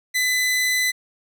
sawtooth tone, 2007 Hz, B6, 27 cents sharp, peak -15 dBFS, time 0.14-0.92 s, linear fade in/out 20 ms, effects none

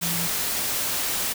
sine tone in noise, 170 Hz, F3, 46 cents flat, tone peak -30 dBFS, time 0.01-0.28 s, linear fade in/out 20 ms, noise white, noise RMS -26 dBFS, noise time 0.01-1.34 s, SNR -7 dB, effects none

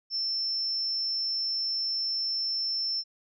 sine tone, 5350 Hz, E8, 25 cents sharp, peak -27 dBFS, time 0.1-3.04 s, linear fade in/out 50 ms, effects none

